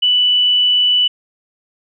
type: tone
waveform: sine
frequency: 2971 Hz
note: F#7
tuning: 6 cents sharp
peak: -10 dBFS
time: 0.02-1.08 s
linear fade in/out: 10 ms
effects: none